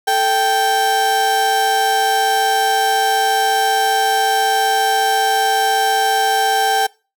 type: tone pair together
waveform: 35% pulse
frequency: 439.3 / 784 Hz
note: A4 / G5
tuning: -3 / 0 cents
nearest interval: minor seventh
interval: 1003 cents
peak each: -20 / -12 dBFS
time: 0.07-6.87 s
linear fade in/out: 10 ms
effects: noise-tail reverb RT60 0.3 s tail -22 dB re dry